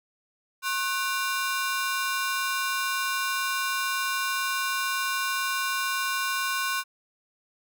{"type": "ring-modulated tone", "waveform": "sawtooth", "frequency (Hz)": 1287, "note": "E6", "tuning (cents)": -42, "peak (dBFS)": -19, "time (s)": [0.62, 6.84], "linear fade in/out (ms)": 50, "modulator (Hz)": 207, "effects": []}